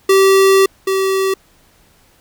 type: tone pair in turn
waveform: square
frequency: 387 / 384.5 Hz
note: G4 / G4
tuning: -22 / -33 cents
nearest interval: unison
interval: 11 cents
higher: first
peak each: -8 / -14 dBFS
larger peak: first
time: 0.09-0.66 / 0.87-1.34 s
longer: first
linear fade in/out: 5 ms
effects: pink hiss -52 dBFS RMS until 2.2 s